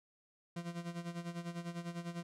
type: tone with tremolo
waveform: 40% pulse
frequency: 171.5 Hz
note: F3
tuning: 31 cents flat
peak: -37 dBFS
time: 0.56-2.23 s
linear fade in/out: 5 ms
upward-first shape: sine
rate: 10 Hz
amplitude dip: 75%
effects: low-pass 9000 Hz 12 dB/octave